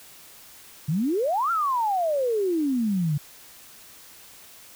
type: exponential two-way sweep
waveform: sine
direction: up then down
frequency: 140 to 1396.9 to 140 Hz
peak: -21 dBFS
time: 0.88-3.18 s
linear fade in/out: 10 ms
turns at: 1.51 s
effects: white hiss -48 dBFS RMS until 4.75 s